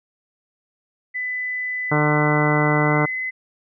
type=tone with pitch glide; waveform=sine; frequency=2000 to 2031 Hz; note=B6 to B6; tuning=+21 to +48 cents; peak=-23 dBFS; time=1.14-3.31 s; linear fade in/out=20 ms; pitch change=+27 cents; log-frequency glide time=2.84-2.98 s
type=harmonic tone; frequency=150 Hz; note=D3; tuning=37 cents sharp; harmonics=1 / 2 / 3 / 4 / 5 / 6 / 7 / 8 / 9 / 10; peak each=-20 / -23 / -25 / -26 / -27 / -28 / -28 / -29 / -30 / -30 dBFS; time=1.91-3.06 s; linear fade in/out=10 ms
effects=none